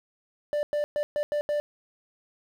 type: tone bursts at uneven times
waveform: triangle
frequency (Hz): 590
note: D5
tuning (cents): +8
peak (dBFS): -22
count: 6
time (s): 0.53-0.63 / 0.73-0.84 / 0.96-1.03 / 1.16-1.23 / 1.32-1.41 / 1.49-1.6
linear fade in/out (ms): 0
effects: 9-bit